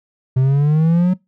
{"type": "exponential sweep", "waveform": "triangle", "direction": "up", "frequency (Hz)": [127.9, 185.7], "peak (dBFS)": -9, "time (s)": [0.36, 1.14], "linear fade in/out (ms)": 10, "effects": ["noise-tail reverb RT60 0.2 s tail -23 dB re dry"]}